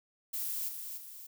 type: noise with echo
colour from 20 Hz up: violet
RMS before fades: -36 dBFS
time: 0.33-0.69 s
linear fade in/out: 10 ms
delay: 290 ms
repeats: 2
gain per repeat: -6 dB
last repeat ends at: 1.27 s
effects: none